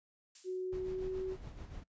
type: noise with exponential decay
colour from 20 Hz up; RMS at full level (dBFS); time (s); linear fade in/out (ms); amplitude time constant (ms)
violet; -43; 0.35-0.78; 5; 93
type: tone with pitch glide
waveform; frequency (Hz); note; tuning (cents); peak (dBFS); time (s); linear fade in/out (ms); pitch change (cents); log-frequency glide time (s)
sine; 370 to 376; F#4 to F#4; 0 to +28; -35; 0.44-1.37; 50; +28; 0.67-1.18
type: noise with tremolo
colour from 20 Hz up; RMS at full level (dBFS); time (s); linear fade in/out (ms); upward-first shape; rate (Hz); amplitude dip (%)
brown; -45; 0.72-1.84; 10; sine; 7; 55
effects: noise-tail reverb RT60 0.1 s tail -24 dB re dry + resampled to 16000 Hz